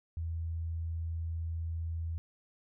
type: tone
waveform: sine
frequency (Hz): 82.4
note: E2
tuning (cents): 0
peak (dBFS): -33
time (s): 0.17-2.18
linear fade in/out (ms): 0
effects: none